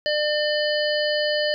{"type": "harmonic tone with a mistuned harmonic", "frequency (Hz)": 600, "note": "D5", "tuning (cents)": 37, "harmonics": [1, 3, 5, 7, 8], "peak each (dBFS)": [-22, -27, -29, -30, -31], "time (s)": [0.06, 1.54], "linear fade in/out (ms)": 0, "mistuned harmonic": 7, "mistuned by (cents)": 41, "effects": []}